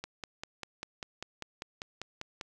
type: click train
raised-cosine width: 0.2 ms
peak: -21 dBFS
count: 13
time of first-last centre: 0.04-2.412 s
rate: 5.06 Hz
effects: none